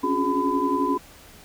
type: tone cluster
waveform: sine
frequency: 271.7 / 283 / 359.7 / 415.4 / 1005 Hz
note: C#4 / C#4 / F#4 / G#4 / B5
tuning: -35 / +36 / -49 / 0 / +30 cents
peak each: -27 / -26 / -28 / -30 / -24 dBFS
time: 0.03-0.98 s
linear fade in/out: 10 ms
effects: pink hiss -48 dBFS RMS until 1.44 s